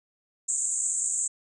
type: band-pass noise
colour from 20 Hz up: white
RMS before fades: -28 dBFS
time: 0.48-1.28 s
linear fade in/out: 10 ms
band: 6900 to 8300 Hz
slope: 96 dB/octave
effects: none